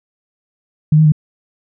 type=tone with pitch steps; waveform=sine; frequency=153.1 / 156.4 / 151.9 Hz; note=D#3 / D#3 / D#3; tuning=-28 / +9 / -41 cents; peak=-6 dBFS; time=0.92-1.121 s; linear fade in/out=5 ms; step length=67 ms; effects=none